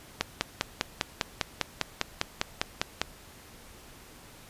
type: click train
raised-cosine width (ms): 0.2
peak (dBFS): -7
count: 15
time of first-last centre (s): 0.21-3.016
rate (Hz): 4.99
effects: pink hiss -51 dBFS RMS until 4.49 s + resampled to 32000 Hz